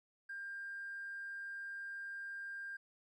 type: tone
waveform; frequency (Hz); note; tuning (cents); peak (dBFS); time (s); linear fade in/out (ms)
triangle; 1597; G6; +32; -39; 0.29-2.77; 10
effects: tanh soft clip ceiling -40 dBFS